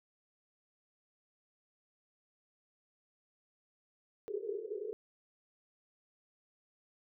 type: band-pass noise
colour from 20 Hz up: pink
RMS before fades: -40 dBFS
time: 4.28-4.93 s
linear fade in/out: 0 ms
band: 390 to 450 Hz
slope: 96 dB/octave
effects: none